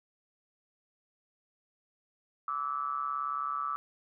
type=ring-modulated tone; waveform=triangle; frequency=69.3 Hz; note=C#2; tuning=in tune; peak=-26 dBFS; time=2.48-3.76 s; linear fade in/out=0 ms; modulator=1230 Hz; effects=none